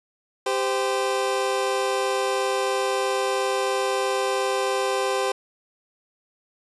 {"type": "tone pair together", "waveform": "25% pulse", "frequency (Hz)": [394, 517], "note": ["G4", "C5"], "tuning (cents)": [9, -21], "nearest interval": "perfect fourth", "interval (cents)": 470, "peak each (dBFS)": -21, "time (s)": [0.46, 5.32], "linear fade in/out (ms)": 5, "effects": ["resampled to 24000 Hz", "9-bit"]}